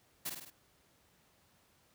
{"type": "noise with echo", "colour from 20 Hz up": "white", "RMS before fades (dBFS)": -38, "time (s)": [0.25, 0.3], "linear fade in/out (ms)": 10, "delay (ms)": 51, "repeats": 4, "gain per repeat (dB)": -4, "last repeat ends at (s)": 0.504, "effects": ["pink hiss -69 dBFS RMS until 1.94 s", "high-pass 60 Hz 12 dB/octave"]}